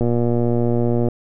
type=click train; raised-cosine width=2 ms; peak=-7 dBFS; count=129; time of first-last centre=0.01-1.086 s; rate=119 Hz; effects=none